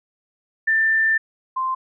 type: tone pair in turn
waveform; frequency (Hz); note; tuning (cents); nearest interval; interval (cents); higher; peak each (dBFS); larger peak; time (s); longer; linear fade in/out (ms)
sine; 1782 / 1043.5; A6 / C6; +22 / -5; major sixth; 927; first; -15 / -20; first; 0.67-1.18 / 1.56-1.75; first; 10
effects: none